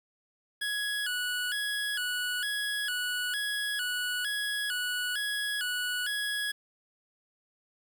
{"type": "tone with vibrato", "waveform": "25% pulse", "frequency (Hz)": 1568, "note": "G6", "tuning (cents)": 0, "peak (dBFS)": -26, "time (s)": [0.61, 6.52], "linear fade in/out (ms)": 10, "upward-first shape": "square", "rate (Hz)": 1.1, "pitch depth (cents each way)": 110, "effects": ["9-bit"]}